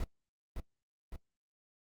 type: noise with echo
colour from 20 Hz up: brown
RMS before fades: -34 dBFS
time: 0-0.04 s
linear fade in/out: 2 ms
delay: 560 ms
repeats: 2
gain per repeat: -4 dB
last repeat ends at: 1.16 s
effects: noise-tail reverb RT60 0.1 s tail -17 dB re dry + Opus 48 kbps